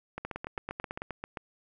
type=two click trains; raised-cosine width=0.5 ms; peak=-20 / -21 dBFS; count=8 / 10; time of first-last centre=0.25-1.019 / 0.18-1.372 s; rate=9.1 / 7.55 Hz; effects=none